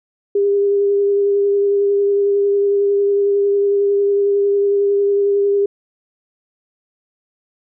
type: tone with vibrato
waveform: sine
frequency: 402.1 Hz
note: G4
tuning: 44 cents sharp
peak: -12 dBFS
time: 0.35-5.66 s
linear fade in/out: 5 ms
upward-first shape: sine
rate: 11 Hz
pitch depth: 13 cents each way
effects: none